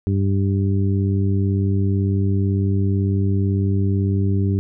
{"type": "harmonic tone", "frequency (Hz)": 98, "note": "G2", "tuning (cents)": 0, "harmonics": [1, 2, 3, 4], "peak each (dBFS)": [-17, -23, -27, -29], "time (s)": [0.07, 4.59], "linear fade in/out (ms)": 0, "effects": []}